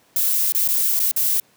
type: noise with dropouts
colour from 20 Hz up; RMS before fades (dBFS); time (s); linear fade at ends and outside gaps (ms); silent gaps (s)
violet; -19; 0.16-1.4; 2; 0.522-0.548 / 0.678-0.686 / 0.993-0.999 / 1.114-1.163
effects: pink hiss -57 dBFS RMS until 1.56 s + high-pass 150 Hz 12 dB/octave